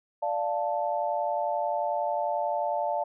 sine chord, D minor, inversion none, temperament equal, 587.3 / 698.5 / 880 Hz, D5 / F5 / A5, 0 / 0 / 0 cents, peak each -30 dBFS, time 0.22-3.04 s, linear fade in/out 10 ms, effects none

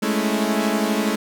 sawtooth chord, A major seventh, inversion third, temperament equal, 207.7 / 220 / 277.2 / 329.6 Hz, G#3 / A3 / C#4 / E4, 0 / 0 / 0 / 0 cents, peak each -19 / -19 / -23 / -24 dBFS, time 0.02-1.16 s, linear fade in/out 10 ms, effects none

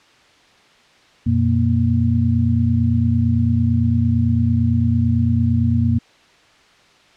sine tone cluster, 90.4 / 119.3 / 234.7 Hz, F#2 / A#2 / A#3, -40 / +41 / +12 cents, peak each -18 dBFS, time 1.26-5.99 s, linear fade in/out 10 ms, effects white hiss -51 dBFS RMS until 7.16 s + low-pass 4000 Hz 12 dB/octave

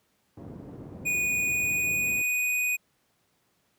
pink low-pass noise, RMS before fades -39 dBFS, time 0.37-2.22 s, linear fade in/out 5 ms, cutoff 410 Hz, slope 12 dB/octave
square tone with pitch glide, 2467 to 2484 Hz, D#7 to D#7, -15 to -3 cents, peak -25 dBFS, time 1.05-2.77 s, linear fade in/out 20 ms, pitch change +12 cents, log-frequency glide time 1.41-2.56 s
effects pink hiss -70 dBFS RMS until 3.78 s + high-pass 100 Hz 12 dB/octave

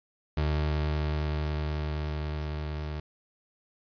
30% pulse tone with level ramp, 75.9 Hz, D#2, 42 cents flat, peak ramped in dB -22 to -30 dBFS, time 0.37-3 s, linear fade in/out 5 ms, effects resampled to 11025 Hz + 10-bit

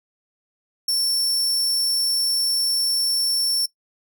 sawtooth tone, 5430 Hz, F8, 50 cents flat, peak -16 dBFS, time 0.88-3.66 s, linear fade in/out 5 ms, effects noise-tail reverb RT60 0.1 s tail -18 dB re dry

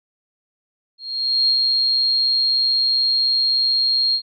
sine tone with ADSR envelope, 4241 Hz, C8, 23 cents sharp, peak -13 dBFS, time 0.98-4.22 s, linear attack 500 ms, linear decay 81 ms, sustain -2 dB, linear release 77 ms, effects none

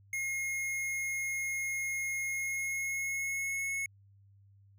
square tone with pitch glide, 2150 to 2188 Hz, C7 to C#7, +47 to -23 cents, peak -33 dBFS, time 0.13-3.86 s, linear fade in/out 2 ms, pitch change +30 cents, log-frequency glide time 2.24-3.72 s, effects added 99 Hz sine -58 dBFS peak until 4.78 s

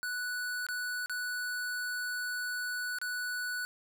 square tone with dropouts, 1480 Hz, F#6, in tune, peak -34 dBFS, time 0.03-3.65 s, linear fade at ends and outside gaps 0 ms, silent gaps 0.666-0.687 / 1.06-1.096 / 2.986-3.015 s, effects none

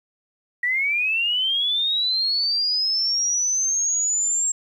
sine linear sweep, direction up, 1915 to 7530 Hz, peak -19 dBFS, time 0.63-4.52 s, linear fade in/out 5 ms, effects 9-bit

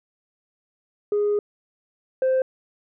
sine tone pair in turn, 413.6 / 521.1 Hz, G#4 / C5, -7 / -7 cents, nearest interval major third, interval 400 cents, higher second, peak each -17 / -15 dBFS, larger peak second, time 1.12-1.39 / 2.22-2.42 s, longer first, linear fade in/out 2 ms, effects tanh soft clip ceiling -16 dBFS

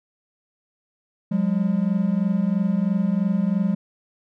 triangle tone pair together, 179.88 / 202.9 Hz, F#3 / G#3, -49 / -40 cents, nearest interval major second, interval 209 cents, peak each -20 / -19 dBFS, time 1.31-3.75 s, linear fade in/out 10 ms, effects none

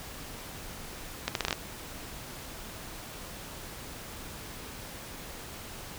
accelerating click train, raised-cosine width 0.2 ms, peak -10 dBFS, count 7, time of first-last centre 1.28-1.528 s, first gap 72 ms, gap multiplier 0.77, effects pink hiss -43 dBFS RMS until 5.98 s

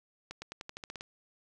accelerating click train, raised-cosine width 0.2 ms, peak -24 dBFS, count 10, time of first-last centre 0.31-1.009 s, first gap 110 ms, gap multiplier 0.91, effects none

